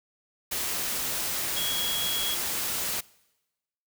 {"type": "tone in noise", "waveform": "sine", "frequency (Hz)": 3322, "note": "G#7", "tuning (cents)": 0, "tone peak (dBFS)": -29, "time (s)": [1.56, 2.35], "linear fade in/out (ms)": 10, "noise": "white", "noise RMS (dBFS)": -30, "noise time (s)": [0.51, 3.01], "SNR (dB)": -2, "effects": ["noise-tail reverb RT60 1.0 s tail -23 dB re dry"]}